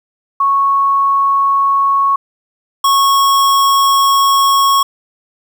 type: tone pair in turn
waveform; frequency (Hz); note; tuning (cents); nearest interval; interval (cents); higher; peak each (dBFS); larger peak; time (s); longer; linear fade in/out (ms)
sine / square; 1105 / 1100.5; C#6 / C#6; -6 / -13; unison; 7; first; -9; neither; 0.4-2.16 / 2.84-4.83; second; 5
effects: 8-bit